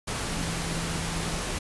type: tone in noise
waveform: sine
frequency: 166.2 Hz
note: E3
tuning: 15 cents sharp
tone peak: -34 dBFS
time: 0.28-1.42 s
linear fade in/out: 10 ms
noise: pink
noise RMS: -31 dBFS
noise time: 0.07-1.59 s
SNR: -6 dB
effects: resampled to 24000 Hz